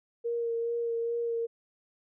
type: tone with vibrato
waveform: sine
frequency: 466.2 Hz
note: A#4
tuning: in tune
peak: -28 dBFS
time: 0.24-1.47 s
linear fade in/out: 20 ms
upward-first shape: sine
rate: 2.4 Hz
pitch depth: 17 cents each way
effects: none